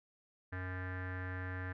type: tone with low-pass filter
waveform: square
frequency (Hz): 92.2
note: F#2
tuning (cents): -6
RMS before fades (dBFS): -41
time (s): 0.52-1.73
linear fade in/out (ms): 10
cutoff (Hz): 1700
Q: 8.5
effects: none